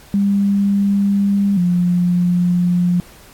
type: tone pair in turn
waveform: sine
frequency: 200 / 176.89 Hz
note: G3 / F3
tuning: +35 / +22 cents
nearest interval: major second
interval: 213 cents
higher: first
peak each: -12 dBFS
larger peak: neither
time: 0.14-1.57 / 1.57-3 s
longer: neither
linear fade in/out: 0 ms
effects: pink hiss -44 dBFS RMS until 3.33 s + AAC 64 kbps